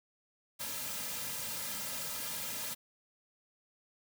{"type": "noise with comb filter", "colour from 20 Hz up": "white", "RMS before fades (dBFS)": -39, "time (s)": [0.59, 2.75], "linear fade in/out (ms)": 20, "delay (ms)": 2.7, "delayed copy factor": -0.9, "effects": []}